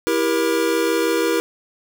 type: chord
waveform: square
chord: E diminished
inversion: none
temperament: just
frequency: 329.6 / 395.6 / 474.7 Hz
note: E4 / G4 / Bb4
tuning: 0 / +16 / +31 cents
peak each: -22 / -24 / -21 dBFS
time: 0.07-1.4 s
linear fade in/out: 0 ms
effects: none